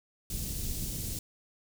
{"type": "band-stop noise", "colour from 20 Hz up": "pink", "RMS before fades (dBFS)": -35, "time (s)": [0.3, 1.19], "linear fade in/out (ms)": 2, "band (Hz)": [210, 5900], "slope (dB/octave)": 12, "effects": []}